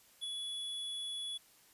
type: tone with ADSR envelope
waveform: square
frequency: 3400 Hz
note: G#7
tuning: 40 cents sharp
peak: -36 dBFS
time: 0.21-1.38 s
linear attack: 29 ms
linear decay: 6 ms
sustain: -3 dB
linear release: 13 ms
effects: white hiss -64 dBFS RMS until 1.73 s + resampled to 32000 Hz